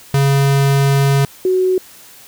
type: tone pair in turn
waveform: square / sine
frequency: 138.59 / 371.2 Hz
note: C#3 / F#4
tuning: 0 / +6 cents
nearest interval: octave + perfect fourth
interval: 1706 cents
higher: second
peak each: -11 dBFS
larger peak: neither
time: 0.14-1.25 / 1.45-1.78 s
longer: first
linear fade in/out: 2 ms
effects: white hiss -41 dBFS RMS until 2.27 s